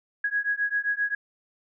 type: beating tone pair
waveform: sine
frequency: 1656 / 1663.6 Hz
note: G#6 / G#6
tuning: -5 / +2 cents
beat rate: 7.6 Hz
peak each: -27 / -27 dBFS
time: 0.24-1.15 s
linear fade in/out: 5 ms
effects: none